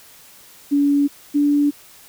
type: tone pair in turn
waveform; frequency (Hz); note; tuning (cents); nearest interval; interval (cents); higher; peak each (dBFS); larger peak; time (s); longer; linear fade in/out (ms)
sine; 285.1 / 289.6; C#4 / D4; +49 / -24; unison; 27; second; -13 / -13; neither; 0.71-1.08 / 1.34-1.71; neither; 20
effects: white hiss -46 dBFS RMS until 2.08 s